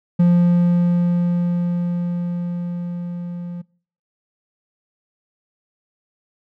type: tone with level ramp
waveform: triangle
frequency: 174.61 Hz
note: F3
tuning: in tune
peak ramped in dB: -8 to -25 dBFS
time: 0.19-3.62 s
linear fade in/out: 10 ms
effects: noise-tail reverb RT60 0.5 s tail -25 dB re dry